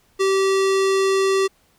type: tone with low-pass filter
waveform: square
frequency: 386.9 Hz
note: G4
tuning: 23 cents flat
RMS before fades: -18 dBFS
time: 0.19-1.48 s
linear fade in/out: 20 ms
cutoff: 8100 Hz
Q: 0.97
effects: pink hiss -60 dBFS RMS until 1.78 s